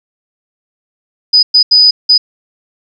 sine tone bursts at uneven times, 4978 Hz, D#8, in tune, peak -3 dBFS, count 4, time 1.33-1.43 / 1.54-1.63 / 1.71-1.91 / 2.09-2.18 s, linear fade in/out 10 ms, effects none

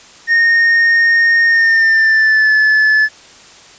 triangle tone with pitch glide, 1845 to 1731.4 Hz, A#6 to A6, -18 to -28 cents, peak -6 dBFS, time 0.27-3.09 s, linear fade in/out 50 ms, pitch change -110 cents, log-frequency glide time 1.46-2.53 s, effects white hiss -40 dBFS RMS until 3.78 s + resampled to 16000 Hz

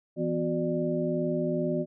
sine tone cluster, 165.7 / 248 / 364.7 / 595 Hz, E3 / B3 / F#4 / D5, +9 / +7 / -25 / +22 cents, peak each -31 dBFS, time 0.16-1.86 s, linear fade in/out 50 ms, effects none

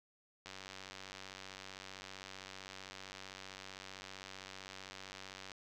click train, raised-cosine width 0.2 ms, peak -30 dBFS, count 484, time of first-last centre 0.46-5.518 s, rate 95.5 Hz, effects none

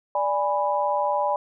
sine chord, G# diminished, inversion second, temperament equal with one note detuned, 587.3 / 824.9 / 987.8 Hz, D5 / G#5 / B5, 0 / -12 / 0 cents, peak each -25 dBFS, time 0.15-1.36 s, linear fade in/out 2 ms, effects none

